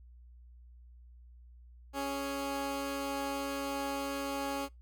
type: tone pair together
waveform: 15% pulse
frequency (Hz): 277.4 / 415.3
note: C#4 / G#4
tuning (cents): +1 / 0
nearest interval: perfect fifth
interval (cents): 699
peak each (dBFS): -28 / -37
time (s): 1.93-4.69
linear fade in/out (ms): 50
effects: noise-tail reverb RT60 0.2 s tail -25 dB re dry + added 60 Hz sine -52 dBFS peak until 4.81 s